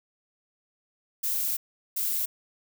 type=noise bursts at uneven times; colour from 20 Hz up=violet; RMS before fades=-28 dBFS; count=2; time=1.23-1.57 / 1.96-2.26 s; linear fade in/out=10 ms; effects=none